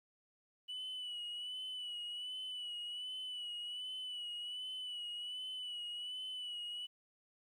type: tone with vibrato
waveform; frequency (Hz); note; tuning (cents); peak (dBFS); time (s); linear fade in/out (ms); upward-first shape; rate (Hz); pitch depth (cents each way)
sine; 2960; F#7; 0; -39; 0.68-6.87; 20; sine; 1.3; 43
effects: tanh soft clip ceiling -39 dBFS + 12-bit